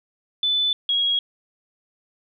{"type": "tone pair in turn", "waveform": "sine", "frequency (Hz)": [3500, 3304], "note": ["A7", "G#7"], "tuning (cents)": [-10, -10], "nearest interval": "minor second", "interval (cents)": 100, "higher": "first", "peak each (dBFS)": -18, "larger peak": "neither", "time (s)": [[0.43, 0.73], [0.89, 1.19]], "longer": "neither", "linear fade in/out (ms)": 2, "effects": []}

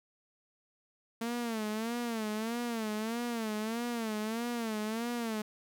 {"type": "tone with vibrato", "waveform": "sawtooth", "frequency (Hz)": 226, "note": "A3", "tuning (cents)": 47, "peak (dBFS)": -29, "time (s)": [1.21, 5.42], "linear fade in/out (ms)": 5, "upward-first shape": "sine", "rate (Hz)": 1.6, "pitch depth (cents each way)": 110, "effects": []}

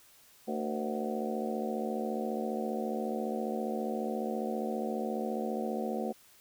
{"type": "harmonic tone with a mistuned harmonic", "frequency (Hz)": 74.7, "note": "D2", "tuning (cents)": 30, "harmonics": [3, 4, 5, 6, 7, 8, 9, 10], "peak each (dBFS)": [-35, -44, -39, -41, -39, -45, -44, -40], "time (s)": [0.47, 6.13], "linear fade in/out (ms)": 20, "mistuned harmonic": 6, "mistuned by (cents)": 72, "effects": ["white hiss -60 dBFS RMS until 6.4 s"]}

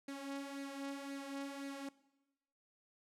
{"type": "tone with flanger", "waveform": "sawtooth", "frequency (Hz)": 277.2, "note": "C#4", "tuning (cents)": 0, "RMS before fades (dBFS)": -45, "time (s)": [0.08, 1.89], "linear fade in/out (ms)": 5, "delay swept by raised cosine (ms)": [0.45, 3.65], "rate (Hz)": 1.9, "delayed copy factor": 0.55, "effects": ["noise-tail reverb RT60 1.0 s tail -20 dB re dry", "low-pass 11000 Hz 12 dB/octave"]}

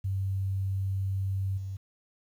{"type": "tone with level steps", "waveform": "sine", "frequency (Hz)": 96.5, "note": "G2", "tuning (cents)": -27, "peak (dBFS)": [-27, -33], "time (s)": [0.04, 1.77], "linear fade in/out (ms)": 10, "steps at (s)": 1.57, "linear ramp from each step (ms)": 10, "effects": ["10-bit"]}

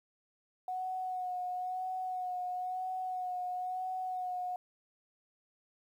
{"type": "tone with vibrato", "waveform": "sine", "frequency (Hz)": 735, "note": "F#5", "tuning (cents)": -12, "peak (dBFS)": -34, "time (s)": [0.68, 4.56], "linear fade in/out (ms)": 2, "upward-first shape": "sine", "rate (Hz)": 1, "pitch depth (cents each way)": 24, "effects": ["11-bit"]}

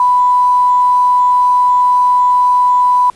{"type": "tone with quantisation", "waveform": "sine", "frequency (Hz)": 991, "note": "B5", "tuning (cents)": 6, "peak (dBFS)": -7, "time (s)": [0, 3.1], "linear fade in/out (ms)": 2, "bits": 6, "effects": ["pink hiss -46 dBFS RMS until 3.15 s", "resampled to 24000 Hz"]}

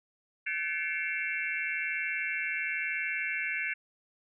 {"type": "tone cluster", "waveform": "sine", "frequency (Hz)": [1525, 1725, 2158, 2319, 2696], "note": ["G6", "A6", "C#7", "D7", "E7"], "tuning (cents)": [-48, -35, -47, -22, 38], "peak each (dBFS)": [-38, -37, -35, -36, -38], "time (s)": [0.46, 3.74], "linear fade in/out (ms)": 10, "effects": []}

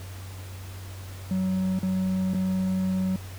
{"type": "tone with dropouts", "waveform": "triangle", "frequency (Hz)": 187.3, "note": "F#3", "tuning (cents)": 21, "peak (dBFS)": -21, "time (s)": [1.31, 3.16], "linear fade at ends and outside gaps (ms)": 2, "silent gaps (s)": [[1.79, 1.83], [2.336, 2.345]], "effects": ["added 94 Hz sine -37 dBFS peak until 3.38 s", "pink hiss -46 dBFS RMS until 3.38 s"]}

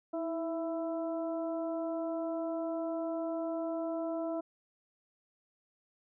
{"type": "harmonic tone with a mistuned harmonic", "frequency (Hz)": 331.6, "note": "E4", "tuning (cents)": 10, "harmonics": [1, 2, 3, 4], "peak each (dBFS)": [-36, -35, -48, -49], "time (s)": [0.13, 4.41], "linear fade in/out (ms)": 10, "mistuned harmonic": 1, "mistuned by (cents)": -40, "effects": []}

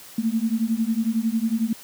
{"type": "beating tone pair", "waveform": "sine", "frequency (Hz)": [219.8, 230.8], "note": ["A3", "A#3"], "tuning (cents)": [-2, -17], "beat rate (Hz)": 11, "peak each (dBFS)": [-23, -23], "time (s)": [0.18, 1.73], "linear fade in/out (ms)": 5, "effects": ["white hiss -44 dBFS RMS until 1.83 s", "high-pass 80 Hz 12 dB/octave"]}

